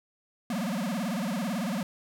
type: tone with vibrato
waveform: square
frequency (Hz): 209.2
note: G#3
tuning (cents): +13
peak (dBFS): -29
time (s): 0.5-1.83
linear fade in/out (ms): 2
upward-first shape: sine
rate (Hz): 18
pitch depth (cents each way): 290
effects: none